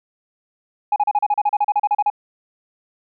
sine tone bursts, 830.6 Hz, G#5, in tune, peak -12 dBFS, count 16, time 0.92-2.101 s, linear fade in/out 5 ms, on 41 ms, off 35 ms, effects tanh soft clip ceiling -11 dBFS

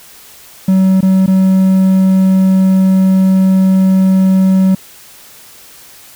triangle tone with dropouts, 189.4 Hz, F#3, 41 cents sharp, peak -4 dBFS, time 0.68-4.75 s, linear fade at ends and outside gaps 5 ms, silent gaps 1.008-1.027 / 1.263-1.277 s, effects white hiss -38 dBFS RMS until 6.15 s

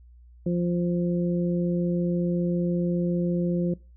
harmonic tone, 174.61 Hz, F3, in tune, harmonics 1 / 2 / 3, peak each -23 / -29 / -33 dBFS, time 0.46-3.74 s, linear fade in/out 5 ms, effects noise-tail reverb RT60 0.3 s tail -22 dB re dry + added 60 Hz sine -48 dBFS peak until 3.96 s

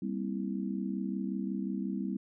sine chord, C dominant seventh, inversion second, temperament just, 196.22 / 235.5 / 261.6 / 327 Hz, G3 / Bb3 / C4 / E4, +2 / +18 / 0 / -14 cents, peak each -34 / -40 / -38 / -40 dBFS, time 0.02-2.17 s, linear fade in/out 5 ms, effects none

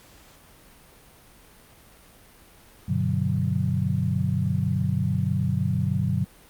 sine chord, G major seventh, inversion none, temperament equal with one note detuned, 97.15 / 123.47 / 146.83 / 185 Hz, G2 / B2 / D3 / F#3, -15 / 0 / 0 / 0 cents, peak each -27 dBFS, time 2.88-6.25 s, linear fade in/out 10 ms, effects pink hiss -52 dBFS RMS until 6.49 s + Opus 48 kbps

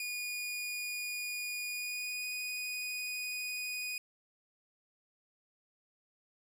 sawtooth tone with pitch glide, 2450 to 2478 Hz, D#7 to D#7, -27 to -8 cents, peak -33 dBFS, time 0-3.98 s, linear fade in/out 2 ms, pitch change +19 cents, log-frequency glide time 1.68-2.24 s, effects none

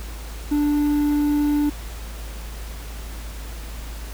triangle tone with quantisation, 293.7 Hz, D4, in tune, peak -15 dBFS, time 0.51-1.7 s, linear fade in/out 10 ms, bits 7, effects added 54 Hz sine -31 dBFS peak until 4.13 s + pink hiss -40 dBFS RMS until 4.13 s

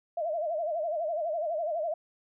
sine tone with vibrato, 645 Hz, E5, 38 cents flat, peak -28 dBFS, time 0.17-1.94 s, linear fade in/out 5 ms, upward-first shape sine, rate 12 Hz, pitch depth 130 cents each way, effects none

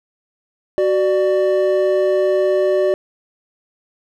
triangle tone pair together, 374.6 / 593 Hz, F#4 / D5, +21 / +17 cents, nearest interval minor sixth, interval 796 cents, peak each -14 dBFS, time 0.78-2.94 s, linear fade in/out 0 ms, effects none

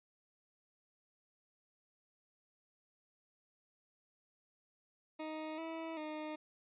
20% pulse tone with pitch steps, 312.1 / 325.5 / 307 Hz, D#4 / E4 / D#4, +5 / -22 / -23 cents, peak -36 dBFS, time 5.19-6.36 s, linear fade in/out 10 ms, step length 390 ms, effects resampled to 8000 Hz

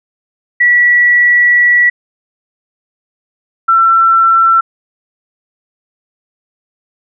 sine tone pair in turn, 1943 / 1345.6 Hz, B6 / E6, -29 / +35 cents, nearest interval tritone, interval 636 cents, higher first, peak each -5 dBFS, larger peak neither, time 0.6-1.9 / 3.68-4.61 s, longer first, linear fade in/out 10 ms, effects none

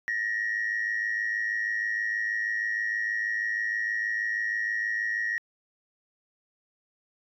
sine tone pair together, 1787 / 1893.3 Hz, A6 / A#6, +26 / +26 cents, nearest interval minor second, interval 100 cents, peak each -31 / -26 dBFS, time 0.08-5.38 s, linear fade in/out 0 ms, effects tanh soft clip ceiling -22 dBFS

